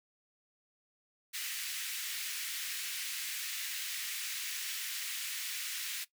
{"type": "high-pass noise", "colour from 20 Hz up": "pink", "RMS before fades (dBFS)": -39, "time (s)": [1.33, 6.05], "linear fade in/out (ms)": 20, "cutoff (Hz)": 1900, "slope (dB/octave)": 24, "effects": ["noise-tail reverb RT60 0.1 s tail -17 dB re dry"]}